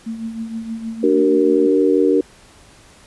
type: tone with tremolo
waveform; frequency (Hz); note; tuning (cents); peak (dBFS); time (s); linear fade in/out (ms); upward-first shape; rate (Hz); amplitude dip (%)
sine; 225.7; A3; +44; -21; 0.06-1.67; 10; triangle; 6.4; 65
type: chord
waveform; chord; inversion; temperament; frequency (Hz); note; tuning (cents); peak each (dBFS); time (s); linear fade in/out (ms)
sine; D augmented; none; equal with one note detuned; 293.7 / 378.9 / 466.2; D4 / F#4 / A#4; 0 / +41 / 0; -16; 1.03-2.21; 5
effects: pink hiss -47 dBFS RMS until 3.06 s + resampled to 24000 Hz